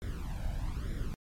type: noise with flanger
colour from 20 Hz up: brown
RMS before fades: -35 dBFS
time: 0.02-1.14 s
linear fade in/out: 0 ms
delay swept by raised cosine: 0.55 to 1.32 ms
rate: 1.1 Hz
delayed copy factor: +0.8
effects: MP3 64 kbps